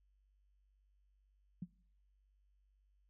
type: tone with exponential decay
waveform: sine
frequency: 178.9 Hz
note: F3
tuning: 42 cents sharp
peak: -37 dBFS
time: 1.62-1.7 s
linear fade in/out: 5 ms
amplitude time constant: 16 ms
effects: noise-tail reverb RT60 0.6 s tail -23 dB re dry + added 49 Hz sine -70 dBFS peak until 3.09 s

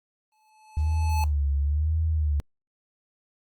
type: tone with exponential growth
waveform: square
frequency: 865 Hz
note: A5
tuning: 30 cents flat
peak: -27 dBFS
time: 0.32-1.24 s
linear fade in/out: 1 ms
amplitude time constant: 200 ms
type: tone with vibrato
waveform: sine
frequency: 74.9 Hz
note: D2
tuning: 35 cents sharp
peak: -21 dBFS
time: 0.77-2.4 s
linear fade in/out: 0 ms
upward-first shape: sine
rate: 1 Hz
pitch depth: 120 cents each way
effects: Opus 24 kbps

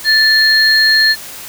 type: tone pair together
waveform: sine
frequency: 1760 / 4238 Hz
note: A6 / C8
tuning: 0 / +21 cents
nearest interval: octave + minor third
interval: 1521 cents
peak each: -10 dBFS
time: 0.04-1.16 s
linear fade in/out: 50 ms
effects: white hiss -30 dBFS RMS until 1.48 s

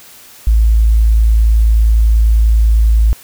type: tone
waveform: sine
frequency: 55.1 Hz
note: A1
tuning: 3 cents sharp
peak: -6 dBFS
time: 0.47-3.13 s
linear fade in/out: 0 ms
effects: white hiss -39 dBFS RMS until 3.23 s

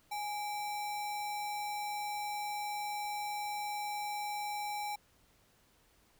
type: tone with sample-and-hold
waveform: sine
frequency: 830.6 Hz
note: G#5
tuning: in tune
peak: -35 dBFS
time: 0.11-4.96 s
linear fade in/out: 10 ms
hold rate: 3150 Hz
effects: pink hiss -68 dBFS RMS until 6.19 s

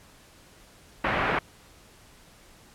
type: low-pass noise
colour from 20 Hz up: white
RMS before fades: -26 dBFS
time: 1.04-1.39 s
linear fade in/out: 5 ms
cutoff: 2100 Hz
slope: 24 dB/octave
effects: pink hiss -54 dBFS RMS until 2.74 s + low-pass 12000 Hz 12 dB/octave

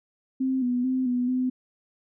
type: tone with pitch steps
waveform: sine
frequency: 262.3 / 246.5 / 258.7 / 246.9 / 254.8 Hz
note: C4 / B3 / C4 / B3 / C4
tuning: +4 / -3 / -19 / 0 / -46 cents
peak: -22 dBFS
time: 0.4-1.5 s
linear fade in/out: 10 ms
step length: 220 ms
effects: none

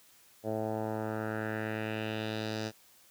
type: tone with low-pass filter sweep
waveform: 10% pulse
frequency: 109 Hz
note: A2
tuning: 16 cents flat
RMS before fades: -35 dBFS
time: 0.43-2.72 s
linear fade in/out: 50 ms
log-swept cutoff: 620 to 5500 Hz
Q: 2.4
effects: white hiss -61 dBFS RMS until 3.1 s + high-pass 60 Hz 12 dB/octave

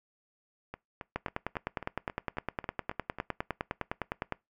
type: two click trains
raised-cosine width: 0.5 ms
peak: -16 / -24 dBFS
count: 32 / 10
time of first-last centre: 1.16-4.323 / 0.74-3.186 s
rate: 9.8 / 3.68 Hz
effects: noise-tail reverb RT60 0.2 s tail -23 dB re dry

